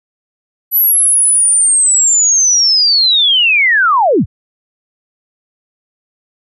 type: linear sweep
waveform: sine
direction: down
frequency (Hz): 11970 to 47.86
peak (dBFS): -7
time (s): 0.71-4.26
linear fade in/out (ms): 50
effects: none